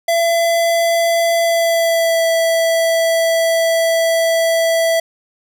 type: tone with pitch glide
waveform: square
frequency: 673 to 659.9 Hz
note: E5 to E5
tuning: +36 to +2 cents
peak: -13 dBFS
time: 0.08-5 s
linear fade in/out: 5 ms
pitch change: -34 cents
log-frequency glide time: 1.39-2.26 s
effects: none